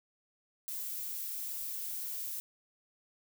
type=noise; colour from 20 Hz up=violet; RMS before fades=-39 dBFS; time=0.68-2.4 s; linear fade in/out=0 ms; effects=none